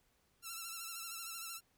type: tone with vibrato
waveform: 5% pulse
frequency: 1346 Hz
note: E6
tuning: 36 cents sharp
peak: -32 dBFS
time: 0.42-1.61 s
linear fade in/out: 50 ms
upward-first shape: sine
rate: 13 Hz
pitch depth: 50 cents each way
effects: pink hiss -75 dBFS RMS until 1.77 s